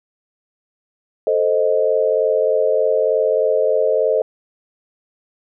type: chord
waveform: sine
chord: A diminished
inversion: none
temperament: equal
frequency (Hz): 440 / 523.3 / 622.3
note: A4 / C5 / Eb5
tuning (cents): 0 / 0 / 0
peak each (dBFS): -18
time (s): 1.27-4.22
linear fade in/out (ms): 2
effects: none